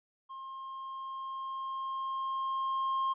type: tone with level ramp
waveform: triangle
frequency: 1066 Hz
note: C6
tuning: 32 cents sharp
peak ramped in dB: -40 to -26 dBFS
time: 0.29-3.14 s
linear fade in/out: 20 ms
effects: resampled to 8000 Hz